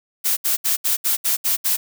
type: noise bursts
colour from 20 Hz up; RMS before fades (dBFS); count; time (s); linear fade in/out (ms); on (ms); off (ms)
blue; -19; 8; 0.24-1.77; 20; 130; 70
effects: none